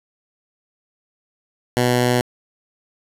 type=tone; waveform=10% pulse; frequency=123.3 Hz; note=B2; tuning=2 cents flat; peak=-7 dBFS; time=1.77-2.21 s; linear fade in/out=0 ms; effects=resampled to 32000 Hz + 7-bit